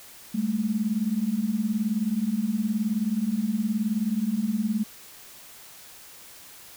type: beating tone pair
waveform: sine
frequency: 201.9 / 220.9 Hz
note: G#3 / A3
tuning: -49 / +7 cents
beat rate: 19 Hz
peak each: -27 / -25 dBFS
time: 0.34-4.84 s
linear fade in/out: 10 ms
effects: white hiss -47 dBFS RMS until 6.76 s